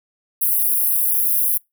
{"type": "high-pass noise", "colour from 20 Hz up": "white", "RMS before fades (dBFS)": -18, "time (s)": [0.41, 1.58], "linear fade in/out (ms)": 10, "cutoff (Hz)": 10000, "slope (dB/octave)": 96, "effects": ["noise-tail reverb RT60 0.2 s tail -26 dB re dry"]}